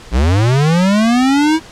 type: linear sweep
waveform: square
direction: up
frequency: 53.5 to 325.7 Hz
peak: -10 dBFS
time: 0.11-1.6 s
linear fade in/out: 50 ms
effects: pink hiss -37 dBFS RMS until 1.71 s + low-pass 7000 Hz 12 dB/octave